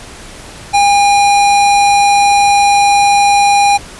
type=tone; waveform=square; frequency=810 Hz; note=G#5; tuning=43 cents flat; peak=-7 dBFS; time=0.73-3.78 s; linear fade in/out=20 ms; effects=pink hiss -32 dBFS RMS until 3.99 s + resampled to 24000 Hz